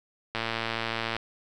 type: click train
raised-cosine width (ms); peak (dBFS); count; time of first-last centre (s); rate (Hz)
0.3; -13; 94; 0.35-1.166; 114
effects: none